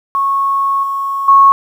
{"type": "tone with level steps", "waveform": "sine", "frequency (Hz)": 1100, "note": "C#6", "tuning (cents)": -14, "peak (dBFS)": [-11, -15, -3], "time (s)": [0.15, 1.52], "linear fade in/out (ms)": 0, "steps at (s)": [0.83, 1.28], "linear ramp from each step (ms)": 5, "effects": ["7-bit"]}